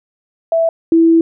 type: tone pair in turn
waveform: sine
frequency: 659.3 / 329.6 Hz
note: E5 / E4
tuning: 0 / 0 cents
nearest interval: octave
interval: 1200 cents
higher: first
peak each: -10 / -6 dBFS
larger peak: second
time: 0.52-0.69 / 0.92-1.21 s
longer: second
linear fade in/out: 2 ms
effects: none